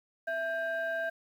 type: tone pair together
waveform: sine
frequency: 660.9 / 1585 Hz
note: E5 / G6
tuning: +4 / +19 cents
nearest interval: octave + minor third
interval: 1515 cents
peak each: -31 / -32 dBFS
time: 0.27-1.1 s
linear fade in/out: 10 ms
effects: tanh soft clip ceiling -26 dBFS + 10-bit